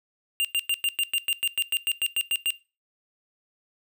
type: tone bursts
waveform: square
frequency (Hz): 2794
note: F7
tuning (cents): 0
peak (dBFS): -22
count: 15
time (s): 0.4-2.505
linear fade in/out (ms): 0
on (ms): 47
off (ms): 100
effects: noise-tail reverb RT60 0.3 s tail -19 dB re dry